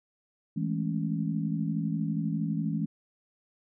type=chord; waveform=sine; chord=A major seventh; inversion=second; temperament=equal with one note detuned; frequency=163.01 / 207.7 / 220 / 277.2 Hz; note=E3 / G#3 / A3 / C#4; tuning=-19 / 0 / 0 / 0 cents; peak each=-30 / -33 / -35 / -35 dBFS; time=0.56-2.86 s; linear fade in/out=10 ms; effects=none